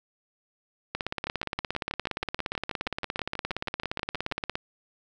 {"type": "two click trains", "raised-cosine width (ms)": 0.3, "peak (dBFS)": [-16, -13], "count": [20, 63], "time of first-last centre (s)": [[1.27, 4.315], [0.95, 4.555]], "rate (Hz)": [6.24, 17.2], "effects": []}